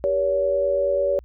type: tone cluster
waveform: sine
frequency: 392.1 / 476.8 / 566 Hz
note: G4 / A#4 / C#5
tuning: 0 / +39 / +36 cents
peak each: -27 / -28 / -19 dBFS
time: 0.04-1.19 s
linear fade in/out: 0 ms
effects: added 60 Hz sine -43 dBFS peak until 1.24 s